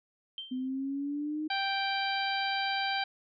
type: tone with exponential decay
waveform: sine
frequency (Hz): 3136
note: G7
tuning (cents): 0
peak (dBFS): -34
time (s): 0.38-0.68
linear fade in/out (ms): 1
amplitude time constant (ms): 65
type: exponential sweep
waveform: sine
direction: up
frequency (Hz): 252.8 to 311.1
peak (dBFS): -31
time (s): 0.51-1.48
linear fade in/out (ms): 10
type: harmonic tone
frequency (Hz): 784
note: G5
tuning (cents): 0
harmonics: 1 / 2 / 3 / 4 / 5 / 6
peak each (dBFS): -32 / -35 / -37 / -38 / -39 / -40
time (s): 1.5-3.04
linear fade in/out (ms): 5
effects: none